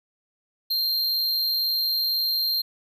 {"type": "tone with amplitude modulation", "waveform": "square", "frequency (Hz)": 4186, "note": "C8", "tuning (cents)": 0, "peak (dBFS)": -20, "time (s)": [0.7, 2.62], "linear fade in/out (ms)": 10, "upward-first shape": "sine", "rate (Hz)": 160, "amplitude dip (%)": 50, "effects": []}